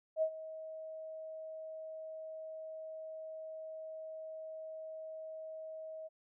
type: tone with ADSR envelope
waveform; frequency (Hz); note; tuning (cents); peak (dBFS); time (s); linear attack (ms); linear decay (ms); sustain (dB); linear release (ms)
sine; 635; D#5; +35; -27; 0.16-6.09; 61; 75; -16; 26
effects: none